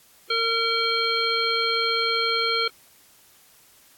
harmonic tone with a mistuned harmonic, 457.6 Hz, A#4, 32 cents flat, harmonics 1 / 3 / 5 / 7 / 9, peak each -28 / -26 / -28 / -28 / -26 dBFS, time 0.3-2.68 s, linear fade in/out 5 ms, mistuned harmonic 9, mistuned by +41 cents, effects white hiss -55 dBFS RMS until 3.97 s + AAC 64 kbps

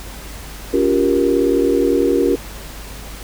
sine chord, G half-diminished seventh, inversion second, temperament just, 282.2 / 352.8 / 392 / 470.4 Hz, Db4 / F4 / G4 / Bb4, +31 / +18 / 0 / +16 cents, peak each -18 dBFS, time 0.73-2.36 s, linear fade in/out 10 ms, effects added 50 Hz sine -33 dBFS peak until 3.23 s + pink hiss -35 dBFS RMS until 3.23 s

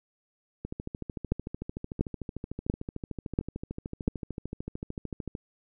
two click trains, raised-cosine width 3 ms, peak -12 / -22 dBFS, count 5 / 64, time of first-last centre 1.32-4.079 / 0.65-5.351 s, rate 1.45 / 13.4 Hz, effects none

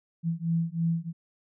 sine beating tone pair, 164.81 / 167.91 Hz, E3 / E3, 0 / +32 cents, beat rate 3.1 Hz, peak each -28 dBFS, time 0.23-1.13 s, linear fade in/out 50 ms, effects none

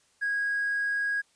sine tone with hard clipping, 1646 Hz, G#6, 16 cents flat, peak -26 dBFS, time 0.21-1.22 s, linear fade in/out 20 ms, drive 1 dB, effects white hiss -66 dBFS RMS until 1.35 s + resampled to 22050 Hz

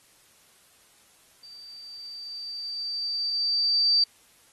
sine tone with level ramp, 4647 Hz, D8, 19 cents flat, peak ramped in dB -44 to -17 dBFS, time 1.43-4.04 s, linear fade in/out 5 ms, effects white hiss -59 dBFS RMS until 4.52 s + AAC 32 kbps

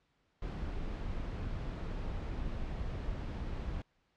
brown noise, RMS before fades -38 dBFS, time 0.42-3.82 s, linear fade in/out 2 ms, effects pink hiss -75 dBFS RMS until 4.16 s + low-pass 4000 Hz 12 dB/octave

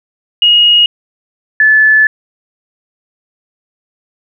sine tone pair in turn, 2878 / 1734.5 Hz, F#7 / A6, -49 / -25 cents, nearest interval major sixth, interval 876 cents, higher first, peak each -4 dBFS, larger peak neither, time 0.42-0.86 / 1.6-2.07 s, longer second, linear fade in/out 2 ms, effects none

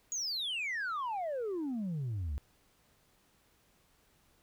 sine exponential sweep, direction down, 6860 to 65.41 Hz, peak -31 dBFS, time 0.12-2.38 s, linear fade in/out 0 ms, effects tanh soft clip ceiling -32 dBFS + pink hiss -69 dBFS RMS until 4.42 s

